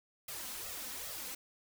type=noise with flanger; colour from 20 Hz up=white; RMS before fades=-43 dBFS; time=0.28-1.35 s; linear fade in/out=5 ms; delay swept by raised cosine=1.5 to 4 ms; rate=2.5 Hz; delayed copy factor=+1; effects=none